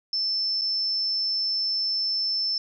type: tone with dropouts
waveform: sine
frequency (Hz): 5300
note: E8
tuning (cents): +9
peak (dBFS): -23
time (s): 0.13-2.58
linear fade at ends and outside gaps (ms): 2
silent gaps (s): 0.613-0.617
effects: none